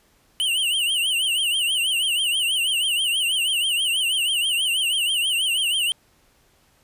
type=tone with vibrato; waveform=square; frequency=2957 Hz; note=F#7; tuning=2 cents flat; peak=-20 dBFS; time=0.4-5.92 s; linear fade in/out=0 ms; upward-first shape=triangle; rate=6.2 Hz; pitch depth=170 cents each way; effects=pink hiss -60 dBFS RMS until 6.83 s + resampled to 32000 Hz